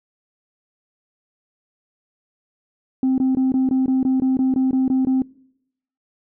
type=tone bursts; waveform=sine; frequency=261.6 Hz; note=C4; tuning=in tune; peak=-13 dBFS; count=13; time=3.03-5.22 s; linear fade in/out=2 ms; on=150 ms; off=20 ms; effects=noise-tail reverb RT60 0.8 s tail -25 dB re dry + tanh soft clip ceiling -13 dBFS